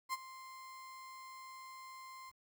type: tone with ADSR envelope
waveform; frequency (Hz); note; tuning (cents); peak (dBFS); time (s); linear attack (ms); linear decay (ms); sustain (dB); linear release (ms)
35% pulse; 1046.5; C6; 0; -32; 0.09-2.32; 42; 30; -16; 34
effects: 11-bit